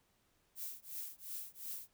violet noise with tremolo, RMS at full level -42 dBFS, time 0.55-1.89 s, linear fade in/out 50 ms, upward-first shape triangle, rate 2.8 Hz, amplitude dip 100%, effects pink hiss -75 dBFS RMS until 1.93 s

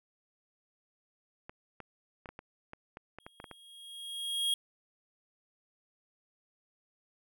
clicks, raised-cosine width 0.5 ms, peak -29 dBFS, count 12, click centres 1.495 / 1.803 / 2.258 / 2.29 / 2.391 / 2.734 / 2.971 / 3.186 / 3.265 / 3.401 / 3.442 / 3.513 s
square tone with exponential growth, 3272 Hz, G#7, 26 cents flat, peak -27 dBFS, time 3.2-4.54 s, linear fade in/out 2 ms, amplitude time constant 290 ms
effects none

